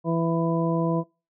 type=harmonic tone; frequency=166 Hz; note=E3; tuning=12 cents sharp; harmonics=1 / 2 / 3 / 4 / 6; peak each=-24 / -27 / -29 / -30 / -32 dBFS; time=0.04-1.04 s; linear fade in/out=50 ms; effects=noise-tail reverb RT60 0.3 s tail -24 dB re dry